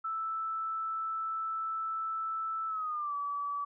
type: tone with pitch glide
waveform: sine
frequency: 1318.5 to 1147.8 Hz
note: E6 to D6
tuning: 0 to -40 cents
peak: -32 dBFS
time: 0.04-3.65 s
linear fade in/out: 10 ms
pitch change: -240 cents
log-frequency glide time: 2.68-3.15 s
effects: none